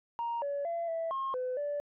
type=tone with pitch steps; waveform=sine; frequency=936 / 568 / 678 / 659 / 1074 / 506 / 581 Hz; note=A#5 / C#5 / E5 / E5 / C6 / B4 / D5; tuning=+7 / +42 / +49 / -1 / +45 / +42 / -19 cents; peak=-30 dBFS; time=0.19-1.8 s; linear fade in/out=0 ms; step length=230 ms; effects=tanh soft clip ceiling -28 dBFS